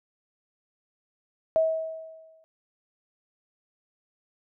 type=tone with exponential decay; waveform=sine; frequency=643 Hz; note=E5; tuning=43 cents flat; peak=-17 dBFS; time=1.56-2.44 s; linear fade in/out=0 ms; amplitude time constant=190 ms; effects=none